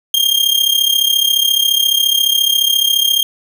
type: tone with amplitude modulation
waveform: 40% pulse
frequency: 3212 Hz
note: G7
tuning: 41 cents sharp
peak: -7 dBFS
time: 0.14-3.23 s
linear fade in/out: 2 ms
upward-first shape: sine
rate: 34.4 Hz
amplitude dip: 75%
effects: none